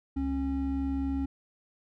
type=tone pair together; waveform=triangle; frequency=69.32 / 272.5 Hz; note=C#2 / C#4; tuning=+1 / -29 cents; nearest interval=2 octaves; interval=2370 cents; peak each=-31 / -27 dBFS; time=0.16-1.26 s; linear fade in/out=10 ms; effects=none